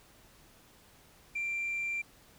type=tone; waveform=sine; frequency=2363 Hz; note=D7; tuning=10 cents sharp; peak=-30 dBFS; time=1.35-2.02 s; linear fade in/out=10 ms; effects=tanh soft clip ceiling -29 dBFS + pink hiss -60 dBFS RMS until 2.38 s